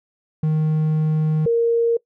triangle / sine tone pair in turn, 155.56 / 465.1 Hz, D#3 / A#4, 0 / -4 cents, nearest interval octave + perfect fifth, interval 1896 cents, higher second, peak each -14 dBFS, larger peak neither, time 0.43-1.46 / 1.46-1.97 s, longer first, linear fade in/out 5 ms, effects noise-tail reverb RT60 0.1 s tail -22 dB re dry

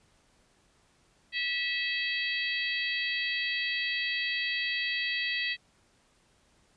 harmonic tone, 650 Hz, E5, 24 cents flat, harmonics 3 / 4 / 5 / 6 / 7, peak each -32 / -34 / -36 / -38 / -39 dBFS, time 1.32-5.57 s, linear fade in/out 50 ms, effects pink hiss -66 dBFS RMS until 6.76 s + resampled to 22050 Hz

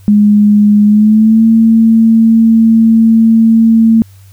sine tone with pitch glide, 207.7 to 225.2 Hz, G#3 to A3, 0 to +40 cents, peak -3 dBFS, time 0.08-4.02 s, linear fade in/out 0 ms, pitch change +140 cents, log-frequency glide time 0.85-1.45 s, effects added 97 Hz sine -35 dBFS peak until 4.32 s + white hiss -48 dBFS RMS until 4.32 s

